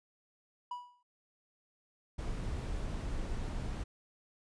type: tone with exponential decay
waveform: triangle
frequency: 979 Hz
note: B5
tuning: 15 cents flat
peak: -33 dBFS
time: 0.71-1.03 s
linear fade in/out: 5 ms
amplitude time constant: 69 ms
type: noise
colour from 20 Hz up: brown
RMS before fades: -37 dBFS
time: 2.18-3.84 s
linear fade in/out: 10 ms
effects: resampled to 22050 Hz